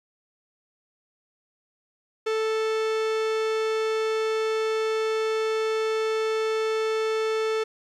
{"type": "tone", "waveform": "45% pulse", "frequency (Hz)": 440, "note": "A4", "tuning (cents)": 0, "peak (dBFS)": -23, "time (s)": [2.26, 7.64], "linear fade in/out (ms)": 10, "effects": ["low-pass 5000 Hz 12 dB/octave", "10-bit"]}